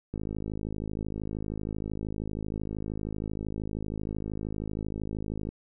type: click train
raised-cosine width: 3 ms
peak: -21 dBFS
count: 284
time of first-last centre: 0.14-5.49 s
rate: 52.9 Hz
effects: none